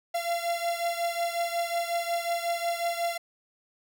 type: beating tone pair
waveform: 45% pulse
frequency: 683 / 688.5 Hz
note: F5 / F5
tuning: -39 / -25 cents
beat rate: 5.5 Hz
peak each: -29 / -32 dBFS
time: 0.14-3.18 s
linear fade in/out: 10 ms
effects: none